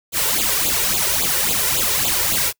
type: noise with flanger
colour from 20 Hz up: white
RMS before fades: -19 dBFS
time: 0.12-2.53 s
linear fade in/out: 50 ms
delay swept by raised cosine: 0.26 to 2.16 ms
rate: 3.6 Hz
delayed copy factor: +0.9
effects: noise-tail reverb RT60 0.1 s tail -26 dB re dry